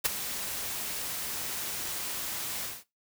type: noise with ADSR envelope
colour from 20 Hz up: white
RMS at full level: -23 dBFS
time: 0.04-2.84 s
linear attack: 19 ms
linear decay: 13 ms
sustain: -12 dB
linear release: 210 ms
effects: noise-tail reverb RT60 0.2 s tail -18 dB re dry